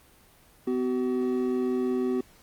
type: tone pair together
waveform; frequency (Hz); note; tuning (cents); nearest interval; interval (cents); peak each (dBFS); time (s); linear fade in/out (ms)
triangle; 252.5 / 378.3; B3 / F#4; +39 / +38; perfect fifth; 699; -25; 0.67-2.21; 5
effects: pink hiss -57 dBFS RMS until 2.42 s + Opus 32 kbps

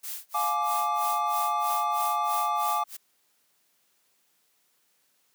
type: noise with tremolo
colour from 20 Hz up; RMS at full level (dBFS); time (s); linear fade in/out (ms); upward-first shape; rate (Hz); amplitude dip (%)
blue; -35; 0.03-2.97; 10; sine; 3.1; 100
type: chord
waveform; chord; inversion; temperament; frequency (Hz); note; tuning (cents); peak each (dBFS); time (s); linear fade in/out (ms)
triangle; D diminished; first; just; 704.8 / 845.8 / 1174.7; F5 / Ab5 / D6; +16 / +31 / 0; -30 / -27 / -25; 0.34-2.84; 10
effects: white hiss -69 dBFS RMS until 5.34 s + high-pass 150 Hz 12 dB/octave

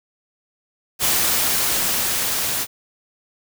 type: noise with level ramp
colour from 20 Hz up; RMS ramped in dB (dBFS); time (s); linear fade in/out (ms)
white; -18 to -23; 0.99-2.67; 50
effects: none

